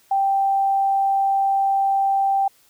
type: tone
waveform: sine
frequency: 784 Hz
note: G5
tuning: in tune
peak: -16 dBFS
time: 0.11-2.48 s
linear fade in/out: 5 ms
effects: white hiss -57 dBFS RMS until 2.69 s